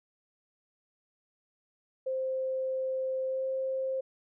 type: tone with pitch glide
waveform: sine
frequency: 523.3 to 527.9 Hz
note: C5 to C5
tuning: 0 to +15 cents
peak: -29 dBFS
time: 2.06-4.01 s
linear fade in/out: 10 ms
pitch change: +15 cents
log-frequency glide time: 3.27-3.46 s
effects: none